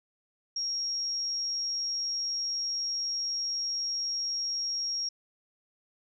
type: tone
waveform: sine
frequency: 5588 Hz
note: F8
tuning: in tune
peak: -29 dBFS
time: 0.56-5.09 s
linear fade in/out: 5 ms
effects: none